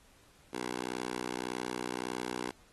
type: tone with high-pass filter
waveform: 10% pulse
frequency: 61.74 Hz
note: B1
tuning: in tune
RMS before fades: -38 dBFS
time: 0.53-2.51 s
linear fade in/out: 5 ms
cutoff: 350 Hz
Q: 1.1
effects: pink hiss -63 dBFS RMS until 2.72 s + AAC 32 kbps